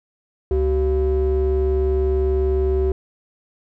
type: ring-modulated tone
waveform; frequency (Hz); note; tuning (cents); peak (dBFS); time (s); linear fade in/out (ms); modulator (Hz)
triangle; 155.56; D#3; 0; -11; 0.51-2.92; 2; 225
effects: none